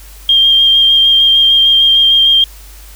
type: tone with vibrato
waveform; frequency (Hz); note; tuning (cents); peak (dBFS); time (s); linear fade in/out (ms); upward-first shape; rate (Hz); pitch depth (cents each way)
sine; 3198; G7; +34; -5; 0.29-2.44; 2; square; 6.6; 12
effects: added 50 Hz sine -33 dBFS peak until 2.95 s + white hiss -39 dBFS RMS until 2.95 s